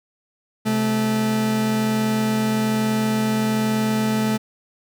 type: tone pair together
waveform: 40% pulse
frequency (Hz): 129.33 / 217.5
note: C3 / A3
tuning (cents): -20 / -20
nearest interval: major sixth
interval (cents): 900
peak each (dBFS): -27 / -18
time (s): 0.65-4.38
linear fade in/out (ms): 20
effects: none